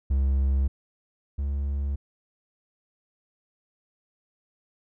triangle tone pair in turn, 67.6 / 70.03 Hz, C#2 / C#2, -43 / +18 cents, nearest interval minor second, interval 61 cents, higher second, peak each -18 / -23 dBFS, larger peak first, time 0.1-0.68 / 1.38-1.96 s, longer neither, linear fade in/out 10 ms, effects none

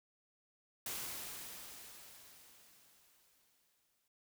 white noise with exponential decay, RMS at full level -41 dBFS, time 0.86-4.08 s, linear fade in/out 2 ms, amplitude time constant 700 ms, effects none

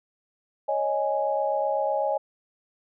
sine chord, C# suspended second, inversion none, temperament equal, 554.4 / 622.3 / 830.6 Hz, C#5 / D#5 / G#5, 0 / 0 / 0 cents, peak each -27 dBFS, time 0.68-2.18 s, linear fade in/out 10 ms, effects none

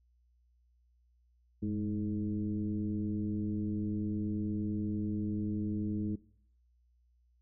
sine tone with frequency modulation, 207.7 Hz, G#3, in tune, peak -31 dBFS, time 1.62-6.16 s, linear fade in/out 10 ms, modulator 109 Hz, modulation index 1.1, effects noise-tail reverb RT60 0.6 s tail -20 dB re dry + added 60 Hz sine -66 dBFS peak until 7.41 s

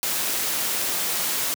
white noise, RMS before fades -25 dBFS, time 0.03-1.54 s, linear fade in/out 0 ms, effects high-pass 150 Hz 12 dB/octave

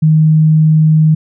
sine tone, 156.3 Hz, D#3, 8 cents sharp, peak -5 dBFS, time 0.02-1.15 s, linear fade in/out 10 ms, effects none

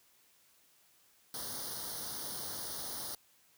white noise with comb filter, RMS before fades -41 dBFS, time 1.34-3.15 s, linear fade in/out 2 ms, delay 0.2 ms, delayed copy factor +0.95, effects white hiss -67 dBFS RMS until 3.57 s + high-pass 60 Hz 12 dB/octave

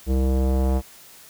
square tone with low-pass filter sweep, 65.41 Hz, C2, in tune, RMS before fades -20 dBFS, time 0.06-0.82 s, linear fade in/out 50 ms, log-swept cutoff 430 to 750 Hz, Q 1.6, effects white hiss -47 dBFS RMS until 1.29 s

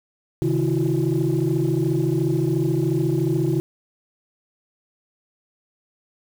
sine tone cluster, 133.8 / 156.6 / 329.9 / 363.9 Hz, C3 / D#3 / E4 / F#4, +39 / +11 / +1 / -29 cents, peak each -22 / -23 / -22 / -24 dBFS, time 0.42-3.6 s, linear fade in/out 0 ms, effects tanh soft clip ceiling -12 dBFS + 7-bit

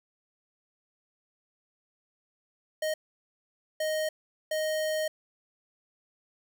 square tone bursts at uneven times, 622.3 Hz, D#5, in tune, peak -28 dBFS, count 3, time 2.82-2.94 / 3.8-4.09 / 4.51-5.08 s, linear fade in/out 5 ms, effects none

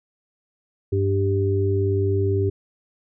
harmonic tone, 98 Hz, G2, in tune, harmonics 1 / 3 / 4, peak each -20 / -30 / -22 dBFS, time 0.92-2.5 s, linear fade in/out 10 ms, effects none

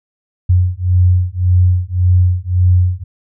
sine beating tone pair, 89.5 / 91.3 Hz, F2 / F#2, +43 / -23 cents, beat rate 1.8 Hz, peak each -12 dBFS, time 0.49-3.04 s, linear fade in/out 10 ms, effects none

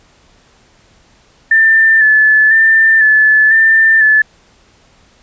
sine tone with vibrato, 1760 Hz, A6, in tune, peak -5 dBFS, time 1.51-4.22 s, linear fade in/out 5 ms, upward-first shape square, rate 1 Hz, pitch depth 27 cents each way, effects pink hiss -49 dBFS RMS until 5.22 s + resampled to 16000 Hz

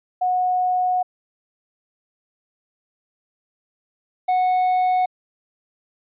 sine / triangle tone pair in turn, 731 / 735.7 Hz, F#5 / F#5, -21 / -10 cents, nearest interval unison, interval 11 cents, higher second, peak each -17 / -14 dBFS, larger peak second, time 0.21-1.03 / 4.28-5.06 s, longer first, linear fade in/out 10 ms, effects resampled to 8000 Hz

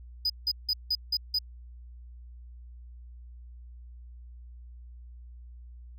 triangle tone bursts, 4978 Hz, D#8, in tune, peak -23 dBFS, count 6, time 0.25-1.388 s, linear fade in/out 5 ms, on 48 ms, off 170 ms, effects added 60 Hz sine -44 dBFS peak until 5.98 s

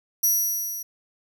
5% pulse tone with level ramp, 5800 Hz, F#8, 35 cents flat, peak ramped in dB -11 to -26 dBFS, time 0.23-0.83 s, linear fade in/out 10 ms, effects none

